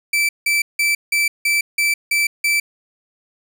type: tone bursts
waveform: 40% pulse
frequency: 2326 Hz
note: D7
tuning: 17 cents flat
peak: -14 dBFS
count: 8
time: 0.13-2.6 s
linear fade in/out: 5 ms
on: 160 ms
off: 170 ms
effects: none